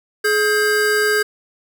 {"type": "tone pair together", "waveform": "square", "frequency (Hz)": [422.5, 1595], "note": ["G#4", "G6"], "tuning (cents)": [30, 30], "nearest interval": "octave + major seventh", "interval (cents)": 2300, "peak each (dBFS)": -18, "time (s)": [0.24, 1.23], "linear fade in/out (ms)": 10, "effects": []}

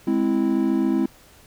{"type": "chord", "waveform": "triangle", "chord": "Ab augmented", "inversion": "none", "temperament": "equal", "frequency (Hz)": [207.7, 261.6, 329.6], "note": ["Ab3", "C4", "E4"], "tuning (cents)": [0, 0, 0], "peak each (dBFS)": [-22, -20, -20], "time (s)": [0.07, 1.06], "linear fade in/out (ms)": 5, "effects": ["pink hiss -51 dBFS RMS until 1.46 s"]}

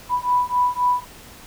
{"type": "beating tone pair", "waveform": "sine", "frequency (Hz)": [986, 989.8], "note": ["B5", "B5"], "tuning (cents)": [-3, 4], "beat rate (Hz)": 3.8, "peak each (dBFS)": -20, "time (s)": [0.09, 1.05], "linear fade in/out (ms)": 50, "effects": ["pink hiss -43 dBFS RMS until 1.46 s"]}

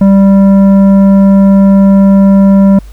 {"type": "tone with tanh clipping", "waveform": "sine", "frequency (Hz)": 196, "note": "G3", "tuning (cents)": 0, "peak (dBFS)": -3, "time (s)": [0.01, 2.79], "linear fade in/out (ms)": 5, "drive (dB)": 10, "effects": ["added 50 Hz sine -26 dBFS peak until 2.92 s", "pink hiss -43 dBFS RMS until 2.92 s"]}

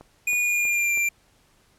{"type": "click train", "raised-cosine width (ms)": 1, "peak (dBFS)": -29, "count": 4, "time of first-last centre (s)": [0.01, 0.975], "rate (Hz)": 3.11}
{"type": "tone with pitch glide", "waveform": "square", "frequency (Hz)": [2451, 2370], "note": ["D#7", "D7"], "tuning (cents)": [-27, 15], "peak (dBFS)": -21, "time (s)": [0.27, 1.09], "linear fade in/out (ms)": 5, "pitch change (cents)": -58, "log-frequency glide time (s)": [0.39, 0.95]}
{"effects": ["pink hiss -61 dBFS RMS until 1.78 s", "low-pass 12000 Hz 12 dB/octave"]}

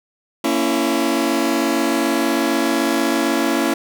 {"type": "chord", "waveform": "sawtooth", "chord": "A# diminished", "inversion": "none", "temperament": "just", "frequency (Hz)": [233.1, 279.7, 335.6], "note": ["A#3", "C#4", "E4"], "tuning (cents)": [0, 16, 31], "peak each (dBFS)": [-19, -16, -16], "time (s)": [0.44, 3.74], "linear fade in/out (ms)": 5, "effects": []}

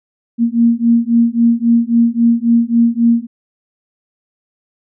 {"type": "beating tone pair", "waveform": "sine", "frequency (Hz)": [231.6, 235.3], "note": ["A#3", "A#3"], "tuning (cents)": [-11, 16], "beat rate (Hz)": 3.7, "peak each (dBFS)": -12, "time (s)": [0.38, 3.27], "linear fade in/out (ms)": 50, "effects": []}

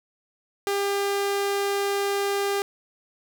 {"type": "tone", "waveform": "sawtooth", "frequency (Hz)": 400, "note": "G4", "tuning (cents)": 35, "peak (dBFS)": -19, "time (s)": [0.67, 2.62], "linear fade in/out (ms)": 0, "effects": []}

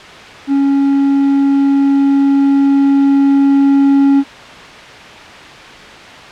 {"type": "tone with level ramp", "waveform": "triangle", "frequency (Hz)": 277.2, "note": "C#4", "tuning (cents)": 0, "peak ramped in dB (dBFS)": [-7, -4], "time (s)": [0.47, 4.24], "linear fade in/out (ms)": 50, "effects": ["white hiss -32 dBFS RMS until 6.31 s", "low-pass 3000 Hz 12 dB/octave"]}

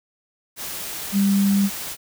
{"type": "tone in noise", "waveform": "sine", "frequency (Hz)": 198.6, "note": "G3", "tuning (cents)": 23, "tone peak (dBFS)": -15, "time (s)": [1.12, 1.7], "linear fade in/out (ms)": 50, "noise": "white", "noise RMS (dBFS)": -31, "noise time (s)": [0.56, 1.97], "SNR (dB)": 13, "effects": []}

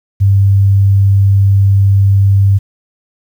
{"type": "tone", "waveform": "sine", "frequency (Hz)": 98.6, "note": "G2", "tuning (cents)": 11, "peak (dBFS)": -5, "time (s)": [0.2, 2.59], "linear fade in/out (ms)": 20, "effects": ["7-bit"]}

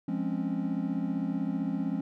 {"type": "chord", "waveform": "triangle", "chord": "Db major seventh", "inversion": "first", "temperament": "equal", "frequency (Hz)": [174.61, 207.7, 261.6, 277.2], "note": ["F3", "Ab3", "C4", "Db4"], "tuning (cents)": [0, 0, 0, 0], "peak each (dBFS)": -32, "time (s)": [0.08, 2.01], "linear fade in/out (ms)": 5, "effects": []}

